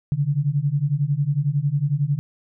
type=beating tone pair; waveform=sine; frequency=137.7 / 148.7 Hz; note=C#3 / D3; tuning=-11 / +22 cents; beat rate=11 Hz; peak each=-22 / -21 dBFS; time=0.12-2.19 s; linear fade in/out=0 ms; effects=none